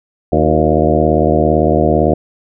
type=harmonic tone with a mistuned harmonic; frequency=77.78 Hz; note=D#2; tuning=in tune; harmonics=1 / 2 / 3 / 4 / 5 / 6 / 7 / 8 / 9; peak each=-18 / -18 / -18 / -18 / -18 / -18 / -18 / -18 / -18 dBFS; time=0.32-2.14 s; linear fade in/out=5 ms; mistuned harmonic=5; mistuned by=-73 cents; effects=none